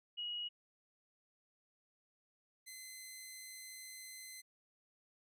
sine / 10% pulse tone pair in turn, 2900 / 2051 Hz, F#7 / C7, -35 / -35 cents, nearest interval tritone, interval 600 cents, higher first, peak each -39 / -40 dBFS, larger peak first, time 0.17-0.49 / 2.66-4.42 s, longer second, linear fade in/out 20 ms, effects none

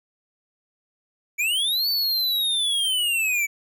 square linear two-way sweep, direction up then down, 2274 to 4544 to 2274 Hz, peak -21 dBFS, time 1.38-3.47 s, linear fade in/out 20 ms, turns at 1.89 s, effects none

